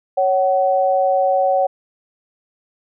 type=tone pair together; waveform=sine; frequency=554.4 / 753 Hz; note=C#5 / F#5; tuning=0 / +30 cents; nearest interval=perfect fourth; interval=530 cents; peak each=-16 dBFS; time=0.17-1.67 s; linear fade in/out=10 ms; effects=none